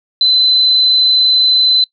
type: tone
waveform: sine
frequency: 4037 Hz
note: B7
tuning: 37 cents sharp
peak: -7 dBFS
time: 0.21-1.84 s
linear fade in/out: 2 ms
effects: noise-tail reverb RT60 0.1 s tail -25 dB re dry